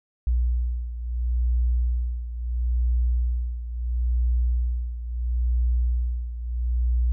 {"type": "beating tone pair", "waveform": "sine", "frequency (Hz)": [60, 60.74], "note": ["B1", "B1"], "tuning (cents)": [-49, -28], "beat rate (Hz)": 0.74, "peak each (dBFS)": [-22, -27], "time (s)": [0.27, 7.12], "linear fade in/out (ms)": 0, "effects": []}